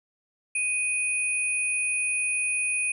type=tone pair together; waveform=sine; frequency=2489 / 9427 Hz; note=D#7 / D9; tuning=0 / +5 cents; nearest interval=octave + major seventh; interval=2305 cents; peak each=-25 / -29 dBFS; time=0.55-2.92 s; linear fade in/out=5 ms; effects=none